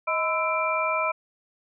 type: tone cluster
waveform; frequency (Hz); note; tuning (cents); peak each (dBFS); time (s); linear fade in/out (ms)
sine; 631 / 1010 / 1318 / 2360; D#5 / B5 / E6 / D7; +24 / +39 / -1 / +8; -28; 0.07-1.12; 10
effects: none